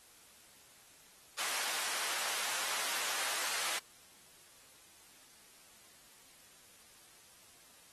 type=high-pass noise; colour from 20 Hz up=pink; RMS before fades=-37 dBFS; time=1.38-3.79 s; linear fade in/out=10 ms; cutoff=990 Hz; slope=12 dB/octave; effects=white hiss -60 dBFS RMS until 7.92 s + AAC 32 kbps